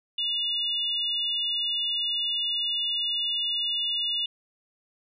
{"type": "tone pair together", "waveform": "sine", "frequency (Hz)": [2868, 3517], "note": ["F7", "A7"], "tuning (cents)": [45, -1], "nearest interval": "major third", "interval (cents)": 354, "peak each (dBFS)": [-27, -29], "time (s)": [0.18, 4.26], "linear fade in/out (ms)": 5, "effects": []}